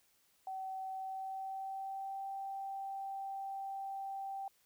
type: tone with pitch glide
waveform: sine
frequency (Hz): 763 to 781.3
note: G5 to G5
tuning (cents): -47 to -6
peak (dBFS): -39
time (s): 0.47-4.48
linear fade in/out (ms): 2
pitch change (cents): +41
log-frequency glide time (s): 0.91-2.27
effects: white hiss -72 dBFS RMS until 4.65 s